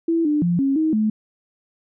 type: tone with pitch steps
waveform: sine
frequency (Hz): 331.5 / 297.9 / 173.6 / 273 / 315.3 / 215.7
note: E4 / D4 / F3 / C#4 / D#4 / A3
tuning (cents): +10 / +25 / -10 / -26 / +23 / -34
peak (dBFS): -16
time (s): 0.08-1.1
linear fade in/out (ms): 5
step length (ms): 170
effects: none